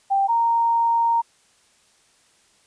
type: tone pair in turn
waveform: sine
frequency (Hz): 786 / 927.7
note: G5 / A#5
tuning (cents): +4 / -9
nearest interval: minor third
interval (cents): 287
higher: second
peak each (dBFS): -16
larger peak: neither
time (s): 0.1-0.28 / 0.28-1.22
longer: second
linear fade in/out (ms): 20
effects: white hiss -59 dBFS RMS until 2.66 s + resampled to 22050 Hz